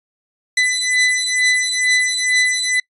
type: beating tone pair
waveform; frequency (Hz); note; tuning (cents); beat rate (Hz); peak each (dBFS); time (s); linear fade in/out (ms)
sawtooth; 2000 / 2002.2; B6 / B6; +21 / +23; 2.2; -14; 0.57-2.8; 5
effects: noise-tail reverb RT60 0.1 s tail -25 dB re dry + resampled to 24000 Hz